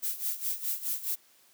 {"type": "noise with tremolo", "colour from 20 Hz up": "violet", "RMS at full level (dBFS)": -30, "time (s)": [0.02, 1.16], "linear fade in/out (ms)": 20, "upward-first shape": "sine", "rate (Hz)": 4.8, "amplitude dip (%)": 80, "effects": ["white hiss -62 dBFS RMS until 1.53 s", "high-pass 150 Hz 12 dB/octave"]}